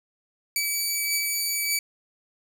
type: beating tone pair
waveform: 10% pulse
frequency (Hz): 2292 / 2293.7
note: D7 / D7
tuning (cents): -43 / -41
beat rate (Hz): 1.7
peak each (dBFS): -23 / -16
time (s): 0.56-1.79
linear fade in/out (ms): 2
effects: none